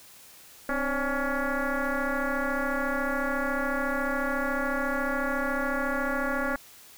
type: tone with frequency modulation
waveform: sine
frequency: 573 Hz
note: D5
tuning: 43 cents flat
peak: -25 dBFS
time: 0.69-6.56 s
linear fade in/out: 2 ms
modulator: 278 Hz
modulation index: 4.3
effects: white hiss -51 dBFS RMS until 6.97 s